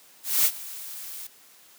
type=noise with ADSR envelope; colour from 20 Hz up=blue; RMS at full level=-19 dBFS; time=0.23-1.27 s; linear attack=220 ms; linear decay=58 ms; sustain=-19 dB; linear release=5 ms; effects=white hiss -54 dBFS RMS until 1.78 s + high-pass 150 Hz 12 dB/octave